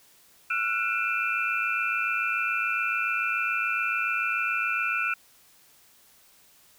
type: tone cluster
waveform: sine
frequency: 1355 / 1462 / 2394 / 2651 Hz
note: E6 / F#6 / D7 / E7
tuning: +47 / -21 / +33 / +9 cents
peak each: -30 dBFS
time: 0.5-5.14 s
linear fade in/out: 5 ms
effects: white hiss -58 dBFS RMS until 6.78 s